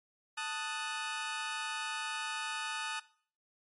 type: chord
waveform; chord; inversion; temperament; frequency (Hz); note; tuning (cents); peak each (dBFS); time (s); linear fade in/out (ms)
20% pulse; D# diminished; second; equal; 880 / 1244.5 / 1480; A5 / D#6 / F#6; 0 / 0 / 0; -35 / -35 / -36; 0.37-3; 10
effects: noise-tail reverb RT60 0.5 s tail -20 dB re dry + MP3 48 kbps